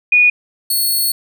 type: tone pair in turn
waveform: sine / 5% pulse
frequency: 2459 / 4381 Hz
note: D#7 / C#8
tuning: -21 / -21 cents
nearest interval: minor seventh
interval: 1000 cents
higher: second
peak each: -7 / -7 dBFS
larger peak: neither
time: 0.12-0.3 / 0.7-1.12 s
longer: second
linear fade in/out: 5 ms
effects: none